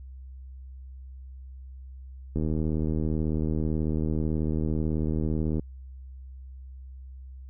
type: click train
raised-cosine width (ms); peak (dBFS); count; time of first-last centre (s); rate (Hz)
3; -16; 254; 2.36-5.595; 78.2
effects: added 65 Hz sine -40 dBFS peak until 7.49 s